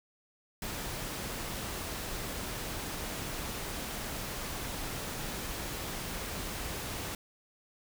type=noise; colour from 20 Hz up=pink; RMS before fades=-38 dBFS; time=0.62-7.15 s; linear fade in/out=2 ms; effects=none